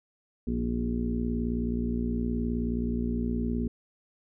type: harmonic tone with a mistuned harmonic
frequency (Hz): 59.1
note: A#1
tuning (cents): +24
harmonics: 1 / 2 / 3 / 4 / 5 / 6 / 7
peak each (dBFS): -32 / -38 / -36 / -29 / -42 / -40 / -40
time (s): 0.47-3.68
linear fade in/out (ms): 5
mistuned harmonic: 6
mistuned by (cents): +19
effects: none